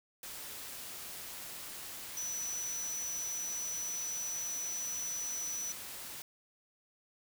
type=tone in noise; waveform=sine; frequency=5940 Hz; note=F#8; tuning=6 cents sharp; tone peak=-36 dBFS; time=2.17-5.72 s; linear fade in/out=2 ms; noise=white; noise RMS=-45 dBFS; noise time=0.23-6.22 s; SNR=+6 dB; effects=none